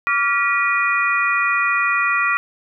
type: tone cluster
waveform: sine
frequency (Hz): 1154 / 1399 / 1933 / 2446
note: D6 / F6 / B6 / D#7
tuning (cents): -31 / +3 / -38 / -30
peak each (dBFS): -21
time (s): 0.07-2.37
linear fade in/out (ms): 0
effects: none